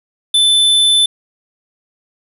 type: tone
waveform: square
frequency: 3520 Hz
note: A7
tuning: in tune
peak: -9 dBFS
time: 0.34-1.06 s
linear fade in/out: 5 ms
effects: resampled to 32000 Hz + 7-bit